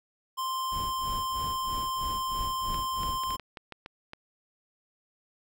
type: tone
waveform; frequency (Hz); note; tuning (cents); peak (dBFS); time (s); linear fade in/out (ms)
square; 1046.5; C6; 0; -30; 0.37-3.37; 20
type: noise with tremolo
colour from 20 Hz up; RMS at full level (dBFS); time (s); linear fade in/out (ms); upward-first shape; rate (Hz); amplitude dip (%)
brown; -36; 0.72-3.36; 0; sine; 3.1; 95
type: clicks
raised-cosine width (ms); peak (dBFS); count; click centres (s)
0.3; -25; 9; 2.744 / 3.033 / 3.236 / 3.306 / 3.397 / 3.572 / 3.723 / 3.861 / 4.134
effects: none